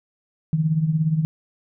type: tone with tremolo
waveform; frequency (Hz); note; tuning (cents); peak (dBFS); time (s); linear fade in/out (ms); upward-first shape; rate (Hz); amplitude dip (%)
sine; 157.9; D#3; +26; -14; 0.53-1.25; 0; triangle; 17; 75
effects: none